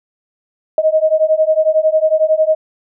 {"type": "beating tone pair", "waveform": "sine", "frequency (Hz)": [622.3, 633.3], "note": ["D#5", "D#5"], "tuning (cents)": [0, 30], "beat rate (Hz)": 11, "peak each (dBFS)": -13, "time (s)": [0.78, 2.55], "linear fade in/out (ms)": 2, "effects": []}